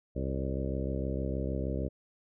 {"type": "harmonic tone with a mistuned harmonic", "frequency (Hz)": 66.5, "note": "C2", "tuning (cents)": 29, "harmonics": [1, 2, 3, 4, 5, 6, 7, 8, 9], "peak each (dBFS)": [-34, -37, -39, -40, -41, -42, -42, -43, -44], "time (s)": [0.15, 1.89], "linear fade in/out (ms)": 20, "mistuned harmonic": 8, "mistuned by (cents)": 32, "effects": []}